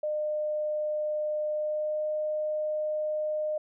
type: tone with pitch glide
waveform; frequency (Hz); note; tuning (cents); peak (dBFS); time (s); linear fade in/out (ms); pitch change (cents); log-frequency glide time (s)
sine; 606 to 611.3; D#5 to D#5; -46 to -31; -27; 0.03-3.58; 5; +15; 1.5-2.06
effects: none